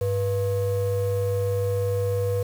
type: ring-modulated tone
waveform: triangle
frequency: 293.7 Hz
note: D4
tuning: in tune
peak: -16 dBFS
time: 0.01-2.43 s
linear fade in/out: 5 ms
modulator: 193 Hz
effects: tanh soft clip ceiling -12 dBFS + 7-bit